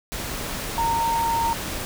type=tone in noise; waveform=sine; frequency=921 Hz; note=A#5; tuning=21 cents flat; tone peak=-20 dBFS; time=0.78-1.53 s; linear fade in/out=0 ms; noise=pink; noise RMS=-30 dBFS; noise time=0.12-1.85 s; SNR=+7 dB; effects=none